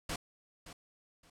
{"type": "noise with echo", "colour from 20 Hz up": "pink", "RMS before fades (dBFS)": -37, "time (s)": [0.09, 0.16], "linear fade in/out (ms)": 5, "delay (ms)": 570, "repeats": 2, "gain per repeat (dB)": -13, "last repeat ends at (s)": 1.3, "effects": ["low-pass 10000 Hz 12 dB/octave"]}